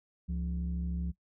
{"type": "tone pair together", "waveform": "sine", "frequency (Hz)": [69.19, 174.9], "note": ["C#2", "F3"], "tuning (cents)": [-3, 3], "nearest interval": "octave + major third", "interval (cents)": 1606, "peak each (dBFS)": [-32, -34], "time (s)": [0.28, 1.12], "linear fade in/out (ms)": 20, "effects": ["noise-tail reverb RT60 0.1 s tail -20 dB re dry", "tanh soft clip ceiling -26 dBFS"]}